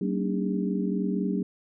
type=tone cluster; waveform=sine; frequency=190.1 / 231.7 / 280.1 / 304.1 / 405.6 Hz; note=F#3 / A#3 / C#4 / D#4 / G#4; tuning=+47 / -10 / +18 / -40 / -41 cents; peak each=-27 / -32 / -33 / -34 / -34 dBFS; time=0.01-1.43 s; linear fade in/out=5 ms; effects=none